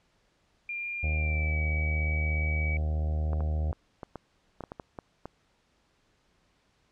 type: tone with pitch glide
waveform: sine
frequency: 2399 to 2277 Hz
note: D7 to C#7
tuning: +36 to +46 cents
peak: -32 dBFS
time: 0.69-2.77 s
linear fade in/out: 2 ms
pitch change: -90 cents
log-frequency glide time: 1.12-1.59 s
type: harmonic tone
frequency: 76.9 Hz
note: D#2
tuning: 20 cents flat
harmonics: 1 / 2 / 3 / 4 / 5 / 6 / 7 / 8 / 9 / 10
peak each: -26 / -38 / -48 / -50 / -51 / -54 / -46 / -51 / -48 / -53 dBFS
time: 1.03-3.72 s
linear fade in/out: 5 ms
type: clicks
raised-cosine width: 1 ms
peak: -24 dBFS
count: 11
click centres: 3.332 / 3.406 / 3.729 / 4.032 / 4.157 / 4.607 / 4.638 / 4.719 / 4.798 / 4.988 / 5.256 s
effects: pink hiss -69 dBFS RMS until 6.91 s + low-pass 6000 Hz 12 dB/octave